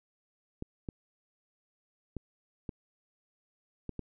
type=clicks; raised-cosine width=3 ms; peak=-24 dBFS; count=6; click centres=0.624 / 0.888 / 2.167 / 2.692 / 3.893 / 3.993 s; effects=none